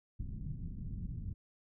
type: low-pass noise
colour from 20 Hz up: pink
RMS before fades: -41 dBFS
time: 0.19-1.34 s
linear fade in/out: 10 ms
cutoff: 190 Hz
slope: 24 dB/octave
effects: none